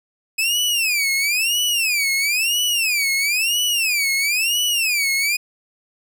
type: tone with vibrato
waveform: sawtooth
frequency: 2534 Hz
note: D#7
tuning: 31 cents sharp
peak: -14 dBFS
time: 0.38-5.37 s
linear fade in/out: 10 ms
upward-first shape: sine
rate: 1 Hz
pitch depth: 270 cents each way
effects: none